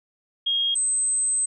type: tone pair in turn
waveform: sine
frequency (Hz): 3258 / 8210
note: G#7 / C9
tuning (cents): -34 / -34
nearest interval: octave + major third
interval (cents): 1600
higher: second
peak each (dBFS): -20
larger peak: neither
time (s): 0.46-0.75 / 0.75-1.46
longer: second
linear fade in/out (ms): 10
effects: none